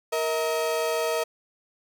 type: tone pair together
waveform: 35% pulse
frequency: 467.2 / 639 Hz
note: A#4 / D#5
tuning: +4 / +46 cents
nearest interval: perfect fourth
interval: 542 cents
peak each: -25 dBFS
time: 0.12-1.24 s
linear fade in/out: 10 ms
effects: none